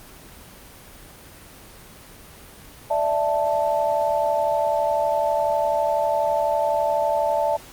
sine chord, D suspended second, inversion none, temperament equal, 587.3 / 659.3 / 880 Hz, D5 / E5 / A5, 0 / 0 / 0 cents, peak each -23 dBFS, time 2.9-7.57 s, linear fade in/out 10 ms, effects pink hiss -44 dBFS RMS until 7.72 s + Opus 24 kbps

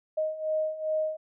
sine beating tone pair, 622.3 / 624.8 Hz, D#5 / D#5, 0 / +7 cents, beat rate 2.5 Hz, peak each -32 / -28 dBFS, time 0.17-1.17 s, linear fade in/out 10 ms, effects none

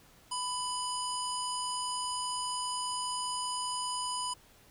harmonic tone, 995 Hz, B5, 13 cents sharp, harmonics 1 / 3 / 5 / 7 / 9 / 10, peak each -35 / -41 / -40 / -45 / -41 / -44 dBFS, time 0.31-4.34 s, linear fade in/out 10 ms, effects pink hiss -60 dBFS RMS until 4.7 s

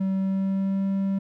triangle tone with pitch glide, 191.6 to 194.84 Hz, G3 to G3, -39 to -10 cents, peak -20 dBFS, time 0-1.19 s, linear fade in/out 10 ms, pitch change +29 cents, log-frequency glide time 0.14-0.86 s, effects none

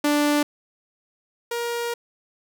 sawtooth tone pair in turn, 293.7 / 472.4 Hz, D4 / A#4, 0 / +23 cents, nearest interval minor sixth, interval 823 cents, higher second, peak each -14 / -21 dBFS, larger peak first, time 0.04-0.43 / 1.51-1.94 s, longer second, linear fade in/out 5 ms, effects none

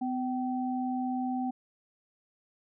sine tone pair together, 252.7 / 768.9 Hz, B3 / G5, +40 / -34 cents, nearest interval octave + perfect fifth, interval 1926 cents, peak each -30 / -34 dBFS, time 0.01-1.51 s, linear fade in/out 10 ms, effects none

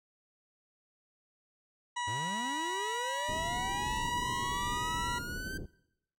harmonic tone, 970 Hz, B5, 31 cents flat, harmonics 1 / 2 / 3 / 4 / 6 / 7 / 8 / 9, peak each -34 / -40 / -44 / -46 / -50 / -51 / -52 / -53 dBFS, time 1.96-5.19 s, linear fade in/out 10 ms
45% pulse linear sweep, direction up, 93.5 to 1568 Hz, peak -39 dBFS, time 2.07-5.58 s, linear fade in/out 10 ms
pink low-pass noise, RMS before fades -41 dBFS, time 3.28-5.66 s, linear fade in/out 10 ms, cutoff 430 Hz, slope 24 dB/octave
effects noise-tail reverb RT60 0.8 s tail -21 dB re dry

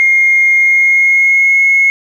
sine tone with pitch glide, 2133 to 2173 Hz, C7 to C#7, +33 to -35 cents, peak -5 dBFS, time 0-1.9 s, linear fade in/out 0 ms, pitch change +32 cents, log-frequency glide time 0.56-1.62 s, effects tanh soft clip ceiling -1 dBFS + 7-bit

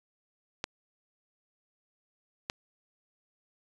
clicks, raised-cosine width 0.2 ms, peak -14 dBFS, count 2, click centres 0.641 / 2.499 s, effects resampled to 22050 Hz

